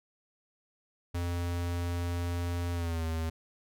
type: tone with pitch glide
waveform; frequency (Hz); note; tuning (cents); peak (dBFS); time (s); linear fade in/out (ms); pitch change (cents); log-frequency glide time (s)
square; 86.9 to 81.08; F2 to E2; -8 to -28; -31; 1.14-3.3; 10; -120; 2.73-3.04
effects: none